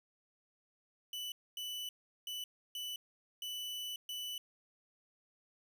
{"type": "tone bursts at uneven times", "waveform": "40% pulse", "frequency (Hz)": 2980, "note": "F#7", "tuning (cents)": 12, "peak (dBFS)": -39, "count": 6, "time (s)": [[1.13, 1.32], [1.57, 1.89], [2.27, 2.44], [2.75, 2.96], [3.42, 3.96], [4.09, 4.38]], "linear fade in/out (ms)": 2, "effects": []}